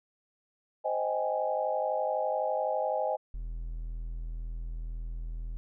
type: chord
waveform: sine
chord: Ab major seventh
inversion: first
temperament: just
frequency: 519.1 / 623 / 778.7 / 830.6 Hz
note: C5 / Eb5 / G5 / Ab5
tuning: -14 / +2 / -12 / 0 cents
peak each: -33 / -31 / -36 / -33 dBFS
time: 0.84-3.17 s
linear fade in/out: 20 ms
type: tone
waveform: triangle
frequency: 40.99 Hz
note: E1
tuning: 9 cents flat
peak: -32 dBFS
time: 3.34-5.57 s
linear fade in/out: 0 ms
effects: none